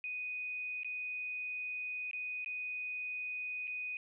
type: tone with dropouts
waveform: sine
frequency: 2489 Hz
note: D#7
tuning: in tune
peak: -37 dBFS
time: 0.04-3.97 s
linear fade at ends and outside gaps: 1 ms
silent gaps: 0.833-0.846 / 2.112-2.132 / 2.446-2.46 / 3.672-3.677 s
effects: none